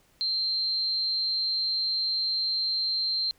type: tone with amplitude modulation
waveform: sine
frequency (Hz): 4150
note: C8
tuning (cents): -15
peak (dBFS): -22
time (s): 0.21-3.31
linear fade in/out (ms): 0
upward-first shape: sine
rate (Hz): 200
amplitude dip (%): 60
effects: pink hiss -63 dBFS RMS until 3.38 s